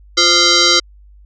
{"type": "tone with frequency modulation", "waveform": "sine", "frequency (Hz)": 349, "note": "F4", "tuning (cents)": -1, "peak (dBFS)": -8, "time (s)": [0.17, 0.8], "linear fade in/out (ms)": 10, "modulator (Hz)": 868, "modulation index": 6.4, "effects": ["added 50 Hz sine -40 dBFS peak until 1.25 s"]}